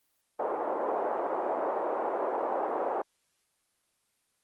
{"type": "band-pass noise", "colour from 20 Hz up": "white", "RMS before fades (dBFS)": -31, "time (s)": [0.39, 3.02], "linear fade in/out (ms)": 5, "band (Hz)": [380, 870], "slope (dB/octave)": 24, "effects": ["white hiss -74 dBFS RMS until 4.43 s", "Opus 24 kbps"]}